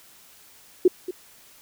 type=tone with echo; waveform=sine; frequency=364.5 Hz; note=F#4; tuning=26 cents flat; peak=-11 dBFS; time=0.85-0.88 s; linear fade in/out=5 ms; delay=230 ms; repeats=1; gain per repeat=-15 dB; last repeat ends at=1.11 s; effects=white hiss -52 dBFS RMS until 1.61 s